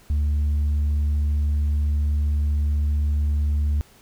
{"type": "tone with tanh clipping", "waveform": "sine", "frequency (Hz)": 73.7, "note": "D2", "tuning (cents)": 7, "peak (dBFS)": -19, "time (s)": [0.1, 3.81], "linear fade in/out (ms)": 0, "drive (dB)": 2, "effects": ["pink hiss -53 dBFS RMS until 4.01 s"]}